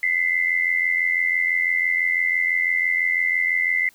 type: tone pair together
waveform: sine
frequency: 2006 / 2092 Hz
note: B6 / C7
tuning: +26 / -1 cents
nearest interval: minor second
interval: 73 cents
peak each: -21 dBFS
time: 0.03-3.89 s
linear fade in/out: 2 ms
effects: white hiss -55 dBFS RMS until 3.94 s